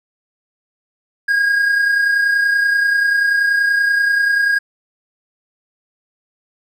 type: tone pair together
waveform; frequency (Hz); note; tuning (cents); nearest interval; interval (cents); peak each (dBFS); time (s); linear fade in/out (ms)
triangle; 1630.8 / 1661.2; G#6 / G#6; -32 / 0; unison; 32; -11 / -22; 1.28-4.59; 10
effects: none